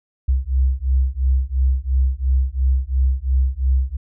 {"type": "beating tone pair", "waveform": "sine", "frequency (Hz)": [64, 66.9], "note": ["C2", "C2"], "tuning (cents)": [-38, 39], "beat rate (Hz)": 2.9, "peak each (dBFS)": -18, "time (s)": [0.28, 3.97], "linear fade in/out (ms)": 10, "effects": []}